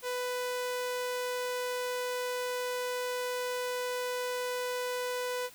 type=tone; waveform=sawtooth; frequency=496.8 Hz; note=B4; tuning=10 cents sharp; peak=-28 dBFS; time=0.02-5.5 s; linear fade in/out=50 ms; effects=white hiss -54 dBFS RMS until 5.54 s